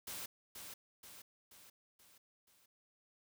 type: noise with echo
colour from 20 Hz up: white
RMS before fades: -45 dBFS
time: 0.07-0.26 s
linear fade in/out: 5 ms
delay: 480 ms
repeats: 5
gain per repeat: -5 dB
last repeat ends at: 2.66 s
effects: none